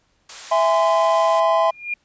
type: high-pass noise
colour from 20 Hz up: white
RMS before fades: -35 dBFS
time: 0.29-1.4 s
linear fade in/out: 5 ms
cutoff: 690 Hz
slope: 12 dB/octave
type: chord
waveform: triangle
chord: E augmented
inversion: none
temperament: just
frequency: 659.3 / 824.1 / 1030.1 Hz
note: E5 / G#5 / B#5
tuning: 0 / -14 / -27 cents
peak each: -15 / -20 / -17 dBFS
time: 0.51-1.71 s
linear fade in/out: 10 ms
type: tone with exponential growth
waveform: sine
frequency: 2414 Hz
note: D7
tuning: 47 cents sharp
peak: -19 dBFS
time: 1.64-1.94 s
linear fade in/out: 5 ms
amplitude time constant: 64 ms
effects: pink hiss -64 dBFS RMS until 2.04 s + resampled to 16000 Hz